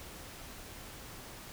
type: silence
effects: pink hiss -48 dBFS RMS until 1.52 s